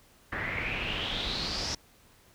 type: noise with low-pass filter sweep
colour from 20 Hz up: pink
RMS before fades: -33 dBFS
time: 0.32-1.75 s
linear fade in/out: 5 ms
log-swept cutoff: 1800 to 5600 Hz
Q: 6.2
effects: pink hiss -60 dBFS RMS until 2.34 s